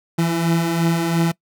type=beating tone pair; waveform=30% pulse; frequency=164.81 / 167.71 Hz; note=E3 / E3; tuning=0 / +30 cents; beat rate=2.9 Hz; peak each=-21 / -15 dBFS; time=0.18-1.32 s; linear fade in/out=10 ms; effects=noise-tail reverb RT60 0.1 s tail -23 dB re dry